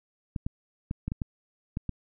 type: clicks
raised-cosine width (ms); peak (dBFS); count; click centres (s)
5; -18; 8; 0.362 / 0.465 / 0.911 / 1.08 / 1.119 / 1.218 / 1.771 / 1.893
effects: none